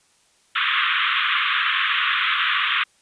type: band-pass noise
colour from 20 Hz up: pink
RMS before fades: -21 dBFS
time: 0.55-2.84 s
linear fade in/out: 10 ms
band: 1100 to 3600 Hz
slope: 96 dB/octave
effects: white hiss -60 dBFS RMS until 3.01 s + resampled to 22050 Hz